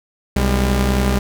sawtooth tone pair together, 63.3 / 201 Hz, B1 / G3, +43 / +44 cents, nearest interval octave + minor sixth, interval 2001 cents, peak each -12 / -15 dBFS, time 0.36-1.19 s, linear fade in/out 5 ms, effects none

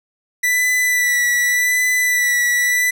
45% pulse tone with vibrato, 1973 Hz, B6, 2 cents flat, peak -14 dBFS, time 0.43-2.91 s, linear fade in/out 10 ms, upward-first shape sine, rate 0.86 Hz, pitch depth 24 cents each way, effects none

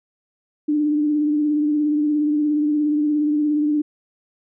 sine tone with vibrato, 298.5 Hz, D4, 28 cents sharp, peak -16 dBFS, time 0.68-3.82 s, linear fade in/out 10 ms, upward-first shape triangle, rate 17 Hz, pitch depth 39 cents each way, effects none

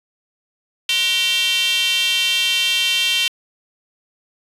square tone with high-pass filter, 209.9 Hz, G#3, 19 cents sharp, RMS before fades -18 dBFS, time 0.89-3.28 s, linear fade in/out 2 ms, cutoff 3000 Hz, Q 6.5, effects resampled to 32000 Hz

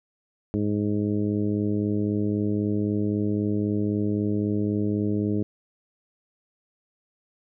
harmonic tone, 103.83 Hz, G#2, in tune, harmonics 1 / 2 / 3 / 4 / 5 / 6, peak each -28 / -26 / -27 / -31 / -40 / -44 dBFS, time 0.54-5.43 s, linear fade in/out 0 ms, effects none

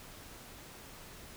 silence, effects pink hiss -51 dBFS RMS until 1.36 s

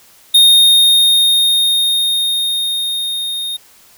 square tone with level ramp, 3694 Hz, A#7, 16 cents flat, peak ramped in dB -5 to -20 dBFS, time 0.34-3.57 s, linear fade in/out 10 ms, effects white hiss -46 dBFS RMS until 3.97 s

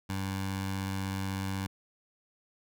15% pulse tone with notch filter, 96.2 Hz, G2, 32 cents flat, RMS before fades -34 dBFS, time 0.09-1.67 s, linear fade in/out 10 ms, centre 390 Hz, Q 1.3, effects none

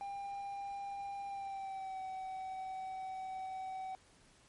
triangle tone with pitch glide, 798 to 757.6 Hz, G5 to F#5, +31 to +41 cents, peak -38 dBFS, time 0.01-3.95 s, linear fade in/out 0 ms, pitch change -90 cents, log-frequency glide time 1.26-2.02 s, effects pink hiss -65 dBFS RMS until 4.48 s + MP3 48 kbps

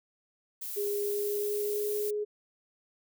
violet noise, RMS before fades -38 dBFS, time 0.61-2.11 s, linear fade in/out 10 ms
sine tone with pitch glide, 410 to 418.6 Hz, G#4 to G#4, -22 to +14 cents, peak -29 dBFS, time 0.76-2.25 s, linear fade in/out 20 ms, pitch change +36 cents, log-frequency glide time 0.97-1.95 s
effects none

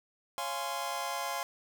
sawtooth chord, Db major seventh, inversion none, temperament just, 554.4 / 693 / 831.5 / 1039.4 Hz, Db5 / F5 / Ab5 / C6, 0 / -14 / +2 / -12 cents, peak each -38 / -35 / -35 / -33 dBFS, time 0.38-1.43 s, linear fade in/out 0 ms, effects none

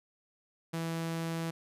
sawtooth tone, 164.81 Hz, E3, in tune, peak -29 dBFS, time 0.73-1.51 s, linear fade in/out 10 ms, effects resampled to 32000 Hz

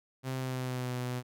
sawtooth tone with pitch glide, 130.81 to 124.83 Hz, C3 to B2, 0 to +19 cents, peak -29 dBFS, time 0.23-1.23 s, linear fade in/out 50 ms, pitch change -81 cents, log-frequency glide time 0.33-0.94 s, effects none

